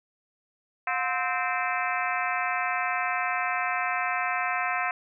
harmonic tone with a mistuned harmonic, 260 Hz, C4, 11 cents flat, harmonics 3 / 4 / 5 / 6 / 7 / 8 / 9 / 10, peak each -31 / -32 / -33 / -34 / -34 / -35 / -36 / -36 dBFS, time 0.87-4.91 s, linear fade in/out 2 ms, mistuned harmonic 3, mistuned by -140 cents, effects none

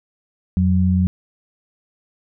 sine tone pair together, 87.44 / 185 Hz, F2 / F#3, +3 / 0 cents, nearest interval octave + minor second, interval 1297 cents, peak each -16 dBFS, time 0.57-1.07 s, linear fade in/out 0 ms, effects none

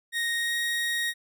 30% pulse tone with pitch glide, 1864.7 to 1877.7 Hz, A#6 to A#6, 0 to +12 cents, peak -23 dBFS, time 0.12-1.14 s, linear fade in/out 50 ms, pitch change +12 cents, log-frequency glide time 0.37-0.55 s, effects none

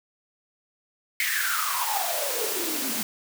white noise with high-pass filter sweep, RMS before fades -27 dBFS, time 1.2-3.03 s, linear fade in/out 2 ms, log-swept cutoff 2100 to 210 Hz, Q 9.7, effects none

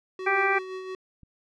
square tone with tremolo, 375 Hz, F#4, 23 cents sharp, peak -33 dBFS, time 0.19-0.95 s, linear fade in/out 2 ms, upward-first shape sine, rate 5.8 Hz, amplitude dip 40%
harmonic tone, 392 Hz, G4, in tune, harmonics 1 / 2 / 3 / 4 / 5 / 6, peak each -28 / -28 / -28 / -28 / -28 / -28 dBFS, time 0.26-0.59 s, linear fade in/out 10 ms
click, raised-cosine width 5 ms, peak -38 dBFS, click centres 1.233 s
effects low-pass 4000 Hz 12 dB/octave

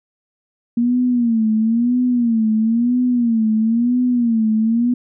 sine tone with vibrato, 233.1 Hz, A#3, in tune, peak -13 dBFS, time 0.77-4.94 s, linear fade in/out 5 ms, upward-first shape sine, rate 1 Hz, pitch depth 120 cents each way, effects none

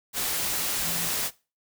sine tone in noise, 170.3 Hz, F3, 43 cents flat, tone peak -38 dBFS, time 0.82-1.11 s, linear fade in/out 50 ms, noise white, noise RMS -28 dBFS, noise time 0.13-1.31 s, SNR -13 dB, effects noise-tail reverb RT60 0.3 s tail -20 dB re dry

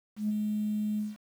sine tone with ADSR envelope, 211.3 Hz, G#3, 30 cents sharp, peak -24 dBFS, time 0.16-1.17 s, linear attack 130 ms, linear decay 22 ms, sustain -3 dB, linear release 180 ms, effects tanh soft clip ceiling -21 dBFS + 9-bit

